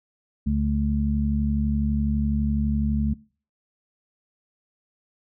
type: harmonic tone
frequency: 72 Hz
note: D2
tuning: 34 cents flat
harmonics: 1 / 2 / 3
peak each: -24 / -28 / -23 dBFS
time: 0.46-3.14 s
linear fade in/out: 10 ms
effects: noise-tail reverb RT60 0.4 s tail -22 dB re dry